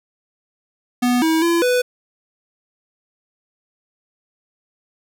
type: tone with pitch steps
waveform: square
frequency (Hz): 246 / 321.4 / 338.9 / 496.1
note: B3 / E4 / E4 / B4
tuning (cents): -7 / -44 / +48 / +8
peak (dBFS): -15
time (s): 1.02-1.82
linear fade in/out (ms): 10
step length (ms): 200
effects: none